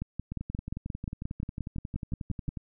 two click trains, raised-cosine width 5 ms, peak -23 / -20 dBFS, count 26 / 15, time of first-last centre 0.32-2.572 / 0.02-2.489 s, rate 11.1 / 5.67 Hz, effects none

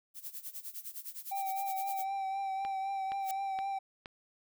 violet noise with tremolo, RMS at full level -41 dBFS, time 0.14-2.06 s, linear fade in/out 50 ms, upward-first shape sine, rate 9.8 Hz, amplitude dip 85%
triangle tone with vibrato, 778 Hz, G5, 13 cents flat, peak -31 dBFS, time 1.31-3.79 s, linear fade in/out 10 ms, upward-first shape triangle, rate 3.9 Hz, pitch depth 31 cents each way
click train, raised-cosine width 0.3 ms, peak -27 dBFS, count 4, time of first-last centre 2.65-4.058 s, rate 2.13 Hz
blue noise with exponential growth, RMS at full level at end -37 dBFS, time 3.2-3.31 s, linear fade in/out 2 ms, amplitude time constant 22 ms
effects none

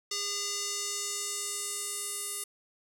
square tone with band-pass filter sweep, 405.9 Hz, G#4, 40 cents flat, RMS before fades -35 dBFS, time 0.11-2.44 s, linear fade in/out 5 ms, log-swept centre 5600 to 10000 Hz, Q 2.3, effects none

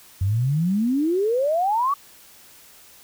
sine exponential sweep, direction up, 90.7 to 1166 Hz, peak -18 dBFS, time 0.21-1.94 s, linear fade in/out 5 ms, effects white hiss -49 dBFS RMS until 3.03 s

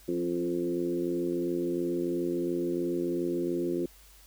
harmonic tone with a mistuned harmonic, 87 Hz, F2, 6 cents flat, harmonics 2 / 3 / 4 / 5 / 6, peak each -38 / -34 / -29 / -39 / -41 dBFS, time 0.08-3.86 s, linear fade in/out 5 ms, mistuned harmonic 3, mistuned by +27 cents, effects added 50 Hz sine -56 dBFS peak until 4.26 s + white hiss -57 dBFS RMS until 4.26 s

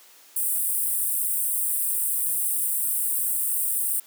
pink high-pass noise, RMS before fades -25 dBFS, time 0.36-4 s, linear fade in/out 5 ms, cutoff 8300 Hz, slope 96 dB/octave, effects white hiss -52 dBFS RMS until 4.06 s + high-pass 300 Hz 12 dB/octave

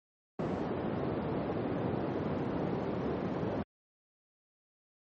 white band-pass noise, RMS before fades -34 dBFS, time 0.39-3.63 s, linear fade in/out 5 ms, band 100 to 430 Hz, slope 12 dB/octave, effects high-pass 60 Hz 12 dB/octave + MP3 32 kbps

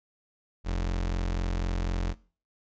35% pulse tone, 44 Hz, F1, 14 cents sharp, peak -25 dBFS, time 0.64-2.15 s, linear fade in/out 50 ms, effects noise-tail reverb RT60 0.4 s tail -21 dB re dry + resampled to 16000 Hz

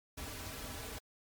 pink noise with comb filter, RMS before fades -44 dBFS, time 0.17-0.99 s, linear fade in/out 10 ms, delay 5.6 ms, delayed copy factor -0.65, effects MP3 96 kbps

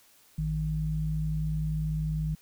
sine tone pair together, 55 / 155.56 Hz, A1 / D#3, 0 / 0 cents, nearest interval octave + tritone, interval 1800 cents, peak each -32 / -28 dBFS, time 0.38-2.35 s, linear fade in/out 5 ms, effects white hiss -60 dBFS RMS until 2.41 s

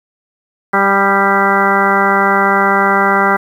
harmonic tone with a mistuned harmonic, 197 Hz, G3, 9 cents sharp, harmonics 1 / 2 / 3 / 4 / 5 / 6 / 7 / 8 / 10, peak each -19 / -18 / -21 / -16 / -18 / -17 / -16 / -18 / -19 dBFS, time 0.73-3.37 s, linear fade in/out 10 ms, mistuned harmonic 6, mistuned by +17 cents, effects 7-bit

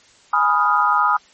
sine chord, F half-diminished seventh, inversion first, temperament equal, 830.6 / 987.8 / 1244.5 / 1396.9 Hz, Ab5 / Cb6 / Eb6 / F6, 0 / 0 / 0 / 0 cents, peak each -21 / -20 / -16 / -22 dBFS, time 0.33-1.17 s, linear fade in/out 5 ms, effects white hiss -51 dBFS RMS until 1.33 s + MP3 32 kbps

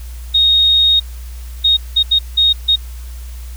sine tone bursts at uneven times, 3729 Hz, A#7, in tune, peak -8 dBFS, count 6, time 0.34-1 / 1.64-1.77 / 1.96-2.03 / 2.11-2.19 / 2.37-2.53 / 2.68-2.76 s, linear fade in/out 10 ms, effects added 60 Hz sine -26 dBFS peak until 3.56 s + white hiss -42 dBFS RMS until 3.56 s

